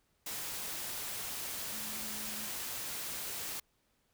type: tone in noise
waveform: sine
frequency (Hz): 214.1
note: A3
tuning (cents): -47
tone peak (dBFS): -50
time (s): 1.72-2.47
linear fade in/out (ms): 5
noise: white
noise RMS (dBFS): -40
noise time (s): 0.26-3.6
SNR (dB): -13
effects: pink hiss -75 dBFS RMS until 4.13 s